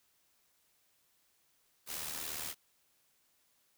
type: noise with amplitude modulation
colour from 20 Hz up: white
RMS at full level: -38 dBFS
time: 1.86-2.55 s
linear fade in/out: 50 ms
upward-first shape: sine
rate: 76.9 Hz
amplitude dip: 60%
effects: white hiss -73 dBFS RMS until 3.77 s